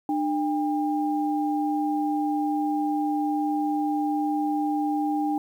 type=tone pair together; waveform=sine; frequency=300.2 / 801.4 Hz; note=D4 / G5; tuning=+38 / +38 cents; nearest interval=octave + perfect fourth; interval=1700 cents; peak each=-24 / -27 dBFS; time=0.09-5.38 s; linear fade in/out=2 ms; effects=9-bit